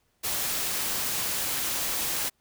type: noise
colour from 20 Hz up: white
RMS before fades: -29 dBFS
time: 0.23-2.3 s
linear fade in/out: 20 ms
effects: pink hiss -71 dBFS RMS until 2.4 s